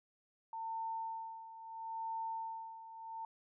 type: tone with tremolo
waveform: sine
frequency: 900 Hz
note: A5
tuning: 39 cents sharp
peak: -37 dBFS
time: 0.53-3.25 s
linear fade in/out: 2 ms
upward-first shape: sine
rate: 0.75 Hz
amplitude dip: 75%
effects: none